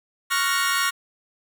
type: chord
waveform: sawtooth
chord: Gb major seventh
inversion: second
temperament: equal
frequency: 1108.7 / 1396.9 / 1480 / 1864.7 Hz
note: Db6 / F6 / Gb6 / Bb6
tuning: 0 / 0 / 0 / 0 cents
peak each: -21 / -22 / -26 / -22 dBFS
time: 0.3-0.91 s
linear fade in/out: 20 ms
effects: none